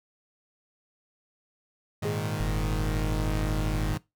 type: chord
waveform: sawtooth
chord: Ab suspended second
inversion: none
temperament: equal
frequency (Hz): 103.83 / 116.54 / 155.56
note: Ab2 / Bb2 / Eb3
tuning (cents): 0 / 0 / 0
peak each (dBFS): -28 / -31 / -28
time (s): 2.02-3.98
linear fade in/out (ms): 10
type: tone with exponential decay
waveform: triangle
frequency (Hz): 414.6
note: G#4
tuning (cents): -3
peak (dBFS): -26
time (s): 2.05-2.46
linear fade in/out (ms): 2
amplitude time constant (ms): 87
type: tone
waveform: sine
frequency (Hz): 45.63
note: F#1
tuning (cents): -23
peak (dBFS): -27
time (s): 2.4-3.94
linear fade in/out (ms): 0
effects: noise-tail reverb RT60 0.2 s tail -20 dB re dry